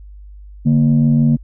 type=tone pair together; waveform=sine; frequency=146.83 / 233.1 Hz; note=D3 / A#3; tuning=0 / 0 cents; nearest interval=minor sixth; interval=800 cents; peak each=-11 dBFS; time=0.65-1.37 s; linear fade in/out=20 ms; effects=tanh soft clip ceiling -5 dBFS + added 50 Hz sine -34 dBFS peak until 1.43 s